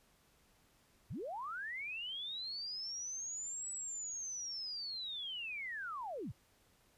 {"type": "linear two-way sweep", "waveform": "sine", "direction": "up then down", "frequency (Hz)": [70, 7910, 70], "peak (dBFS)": -40, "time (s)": [1.1, 6.32], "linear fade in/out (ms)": 10, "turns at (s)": 3.71, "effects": ["pink hiss -70 dBFS RMS until 6.97 s", "resampled to 32000 Hz"]}